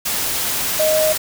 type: tone in noise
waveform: sine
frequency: 622.3 Hz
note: D#5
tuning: in tune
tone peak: -14 dBFS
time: 0.79-1.13 s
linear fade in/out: 10 ms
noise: white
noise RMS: -21 dBFS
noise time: 0.05-1.18 s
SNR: +4 dB
effects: none